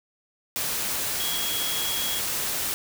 sine tone in noise, 3313 Hz, G#7, 5 cents flat, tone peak -30 dBFS, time 1.2-2.19 s, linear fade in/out 0 ms, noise white, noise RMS -28 dBFS, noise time 0.56-2.74 s, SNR -5 dB, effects none

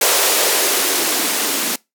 violet noise with band-pass filter sweep, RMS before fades -17 dBFS, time 0.01-1.76 s, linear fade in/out 5 ms, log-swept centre 490 to 250 Hz, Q 2.7, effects noise-tail reverb RT60 0.2 s tail -23 dB re dry

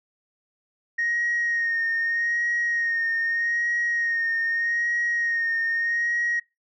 sine tone with vibrato, 1864 Hz, A#6, 1 cent flat, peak -21 dBFS, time 0.98-6.4 s, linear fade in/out 10 ms, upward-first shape sine, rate 0.81 Hz, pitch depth 29 cents each way, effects noise-tail reverb RT60 0.2 s tail -20 dB re dry + tanh soft clip ceiling -18 dBFS

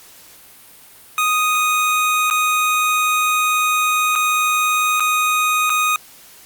25% pulse tone with dropouts, 1244.5 Hz, D#6, in tune, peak -11 dBFS, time 1.18-5.96 s, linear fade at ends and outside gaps 1 ms, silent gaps 2.301-2.309 / 4.154-4.158 / 4.998-5.004 / 5.696-5.701 s, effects white hiss -44 dBFS RMS until 6.45 s + Opus 48 kbps

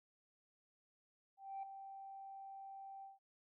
sine tone with ADSR envelope, 781 Hz, G5, 7 cents flat, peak -40 dBFS, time 1.37-3.19 s, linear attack 260 ms, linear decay 4 ms, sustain -9 dB, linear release 160 ms, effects tanh soft clip ceiling -39 dBFS

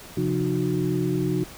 sine tone cluster, 133.5 / 175.1 / 306.9 / 366.4 Hz, C3 / F3 / D#4 / F#4, +35 / +5 / -24 / -17 cents, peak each -27 dBFS, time 0.17-1.44 s, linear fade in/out 5 ms, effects pink hiss -43 dBFS RMS until 1.57 s

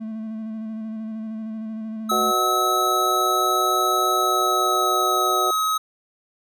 triangle tone with vibrato, 220 Hz, A3, in tune, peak -26 dBFS, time 0-2.32 s, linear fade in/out 20 ms, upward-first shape square, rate 13 Hz, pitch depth 19 cents each way
square tone with pitch glide, 1291 to 1273.2 Hz, E6 to D#6, -37 to +39 cents, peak -20 dBFS, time 2.09-5.78 s, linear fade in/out 10 ms, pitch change -24 cents, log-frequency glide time 4.09-5.53 s
harmonic tone, 123.47 Hz, B2, in tune, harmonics 3 / 4 / 5 / 6, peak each -26 / -32 / -29 / -26 dBFS, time 2.11-5.51 s, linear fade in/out 5 ms
effects none

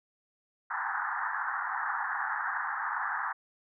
white band-pass noise, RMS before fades -33 dBFS, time 0.7-3.33 s, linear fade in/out 10 ms, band 780 to 1800 Hz, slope 96 dB/octave, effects none

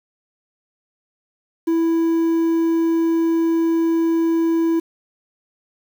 triangle tone with quantisation, 330 Hz, E4, 2 cents sharp, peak -13 dBFS, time 1.67-4.8 s, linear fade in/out 10 ms, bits 7, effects none

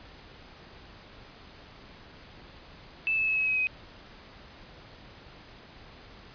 sine tone with pitch steps, 2632 / 2609 / 2587 / 2564 / 2542 / 2520 Hz, E7 / E7 / E7 / E7 / D#7 / D#7, -3 / -18 / -33 / -49 / +36 / +21 cents, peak -24 dBFS, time 3.07-3.67 s, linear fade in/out 0 ms, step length 100 ms, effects pink hiss -50 dBFS RMS until 6.34 s + resampled to 11025 Hz

